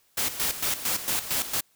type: noise with tremolo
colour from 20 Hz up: white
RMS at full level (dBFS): -26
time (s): 0.17-1.61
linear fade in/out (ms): 10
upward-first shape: square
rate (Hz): 4.4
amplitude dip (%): 70
effects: white hiss -65 dBFS RMS until 1.75 s